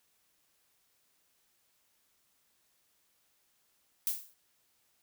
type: noise with exponential decay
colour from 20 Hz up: violet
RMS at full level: -28 dBFS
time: 4.07-4.34 s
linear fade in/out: 1 ms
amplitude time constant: 58 ms
effects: white hiss -73 dBFS RMS until 5.02 s